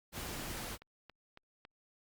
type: noise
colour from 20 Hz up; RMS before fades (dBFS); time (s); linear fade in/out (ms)
pink; -42; 0.12-0.78; 50
type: click train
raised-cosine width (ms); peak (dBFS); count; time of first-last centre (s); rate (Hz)
0.3; -36; 4; 0.82-1.651; 3.61
effects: Opus 48 kbps